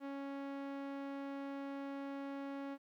sawtooth tone with low-pass filter, 277.2 Hz, C#4, in tune, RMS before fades -44 dBFS, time 0-2.78 s, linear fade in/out 50 ms, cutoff 2200 Hz, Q 0.53, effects 13-bit

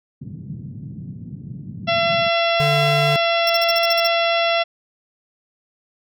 pink band-pass noise, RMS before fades -33 dBFS, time 0.21-2.29 s, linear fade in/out 10 ms, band 120 to 200 Hz, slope 24 dB/octave
harmonic tone, 676 Hz, E5, 43 cents sharp, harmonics 1 / 2 / 3 / 4 / 5 / 6 / 7 / 8, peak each -18 / -25 / -26 / -24 / -25 / -33 / -38 / -33 dBFS, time 1.87-4.64 s, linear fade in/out 20 ms
square tone, 146.83 Hz, D3, in tune, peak -20 dBFS, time 2.6-3.16 s, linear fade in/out 0 ms
square tone bursts, 5410 Hz, E8, 44 cents sharp, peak -19 dBFS, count 9, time 3.47-4.074 s, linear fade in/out 2 ms, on 28 ms, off 44 ms
effects none

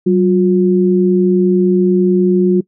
sine tone pair together, 189 / 358.1 Hz, F#3 / F4, +37 / +43 cents, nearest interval major seventh, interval 1106 cents, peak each -11 dBFS, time 0.06-2.61 s, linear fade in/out 10 ms, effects noise-tail reverb RT60 0.1 s tail -21 dB re dry

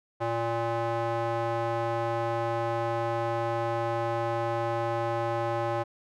square tone with band-pass filter, 116.2 Hz, A#2, 5 cents flat, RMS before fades -29 dBFS, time 0.2-5.84 s, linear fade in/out 20 ms, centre 760 Hz, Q 1.5, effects none

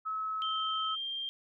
sine tone, 1291 Hz, E6, 37 cents flat, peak -32 dBFS, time 0.05-0.96 s, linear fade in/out 20 ms
sine tone with pitch glide, 3136 to 3183 Hz, G7 to G7, 0 to +26 cents, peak -34 dBFS, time 0.42-1.29 s, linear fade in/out 0 ms, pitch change +26 cents, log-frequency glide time 0.91-0.99 s
effects none

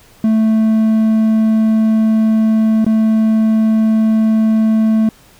triangle tone with dropouts, 220 Hz, A3, in tune, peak -7 dBFS, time 0.24-5.09 s, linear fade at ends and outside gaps 2 ms, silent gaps 2.846-2.864 s, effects pink hiss -46 dBFS RMS until 5.39 s

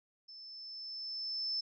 sine tone with level ramp, 5274 Hz, E8, in tune, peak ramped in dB -49 to -32 dBFS, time 0.28-1.61 s, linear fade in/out 10 ms, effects none

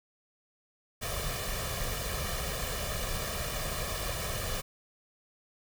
pink noise with comb filter, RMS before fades -34 dBFS, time 1.01-4.62 s, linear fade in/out 20 ms, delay 1.7 ms, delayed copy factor +0.7, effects none

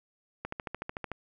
click train, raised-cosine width 0.5 ms, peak -20 dBFS, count 10, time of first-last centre 0.45-1.117 s, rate 13.5 Hz, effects none

